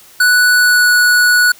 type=tone with pitch glide; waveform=square; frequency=1480 to 1469.8 Hz; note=F#6 to F#6; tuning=0 to -12 cents; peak=-8 dBFS; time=0.2-1.52 s; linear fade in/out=5 ms; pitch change=-12 cents; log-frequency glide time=0.54-0.92 s; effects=white hiss -42 dBFS RMS until 1.59 s